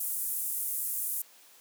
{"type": "band-pass noise", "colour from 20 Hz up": "white", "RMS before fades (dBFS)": -33, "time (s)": [0, 1.22], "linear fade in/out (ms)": 5, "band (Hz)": [9300, 16000], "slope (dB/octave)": 24, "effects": ["white hiss -57 dBFS RMS until 1.6 s", "high-pass 300 Hz 12 dB/octave"]}